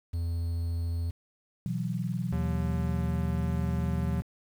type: tone with vibrato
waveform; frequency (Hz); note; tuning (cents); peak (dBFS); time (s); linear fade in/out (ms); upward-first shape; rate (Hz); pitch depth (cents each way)
triangle; 84.4; E2; +41; -26; 0.13-1.11; 10; triangle; 14; 8
type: chord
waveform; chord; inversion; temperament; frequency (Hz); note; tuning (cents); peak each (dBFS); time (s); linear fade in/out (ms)
sine; B suspended fourth; none; equal; 123.47 / 164.81 / 185; B2 / E3 / F#3; 0 / 0 / 0; -33; 1.66-4.22; 0
type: tone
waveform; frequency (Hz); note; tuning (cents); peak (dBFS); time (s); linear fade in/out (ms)
square; 79.2; D#2; +31; -31; 2.32-4.21; 5
effects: low-pass 2000 Hz 12 dB/octave + 9-bit